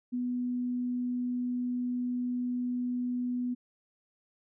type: tone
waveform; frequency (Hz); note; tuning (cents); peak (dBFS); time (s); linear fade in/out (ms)
sine; 246.9; B3; 0; -29; 0.12-3.55; 20
effects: none